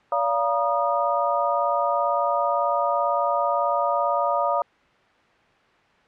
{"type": "tone cluster", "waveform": "sine", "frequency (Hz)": [574, 692, 949, 1229], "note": ["D5", "F5", "A#5", "D#6"], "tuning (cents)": [-40, -16, 31, -22], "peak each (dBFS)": -25, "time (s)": [0.12, 4.62], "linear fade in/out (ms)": 2, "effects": ["white hiss -57 dBFS RMS until 6.07 s", "low-pass 2000 Hz 12 dB/octave"]}